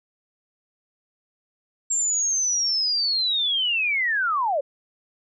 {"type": "linear sweep", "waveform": "sine", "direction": "down", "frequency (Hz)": [7459, 523.3], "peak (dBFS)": -20, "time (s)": [1.9, 4.61], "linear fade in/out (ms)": 10, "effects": []}